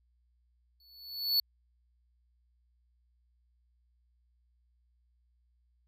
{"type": "tone with exponential growth", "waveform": "square", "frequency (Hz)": 4435, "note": "C#8", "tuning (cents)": 0, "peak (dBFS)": -23, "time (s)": [0.8, 1.4], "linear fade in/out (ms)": 2, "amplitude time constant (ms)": 130, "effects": ["added 60 Hz sine -68 dBFS peak until 5.87 s"]}